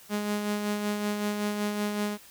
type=tone with tremolo; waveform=sawtooth; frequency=207.7 Hz; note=G#3; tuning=in tune; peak=-22 dBFS; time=0.09-2.18 s; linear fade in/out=50 ms; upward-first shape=sine; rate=5.3 Hz; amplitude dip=40%; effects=white hiss -52 dBFS RMS until 2.3 s